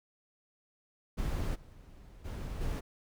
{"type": "noise with level steps", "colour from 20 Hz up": "brown", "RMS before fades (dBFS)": [-33, -53, -39, -34], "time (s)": [1.17, 2.81], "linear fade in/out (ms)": 20, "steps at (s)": [1.54, 2.24, 2.6], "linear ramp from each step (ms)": 20, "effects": []}